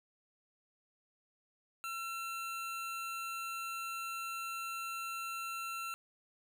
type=tone; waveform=25% pulse; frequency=1350 Hz; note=E6; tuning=41 cents sharp; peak=-35 dBFS; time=1.84-5.94 s; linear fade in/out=0 ms; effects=none